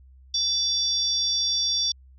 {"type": "tone cluster", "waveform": "sine", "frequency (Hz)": [3493, 4643, 5610], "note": ["A7", "D8", "F8"], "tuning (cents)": [-13, -21, 7], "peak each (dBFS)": -26, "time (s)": [0.34, 1.92], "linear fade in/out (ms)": 5, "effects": ["added 65 Hz sine -48 dBFS peak until 2.18 s"]}